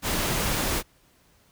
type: noise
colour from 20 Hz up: pink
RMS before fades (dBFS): -26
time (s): 0.02-0.83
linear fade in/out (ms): 50
effects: pink hiss -61 dBFS RMS until 1.51 s